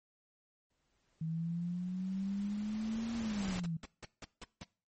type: noise with exponential growth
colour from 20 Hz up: pink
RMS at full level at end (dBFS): -41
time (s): 0.7-3.6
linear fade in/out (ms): 5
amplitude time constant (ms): 630
type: exponential two-way sweep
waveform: sine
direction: up then down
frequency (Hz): 159.3 to 233.1 to 159.3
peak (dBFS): -34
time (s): 1.21-3.77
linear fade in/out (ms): 5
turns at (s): 3.17
type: noise bursts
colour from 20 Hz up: pink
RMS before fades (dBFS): -46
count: 7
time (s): 3.44-4.635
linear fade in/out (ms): 2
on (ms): 25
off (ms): 170
effects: noise-tail reverb RT60 0.4 s tail -22 dB re dry + MP3 32 kbps